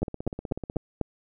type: two click trains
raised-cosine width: 2 ms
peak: -12 / -20 dBFS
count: 5 / 13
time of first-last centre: 0.03-1.013 / 0.02-0.761 s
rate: 4.07 / 16.2 Hz
effects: none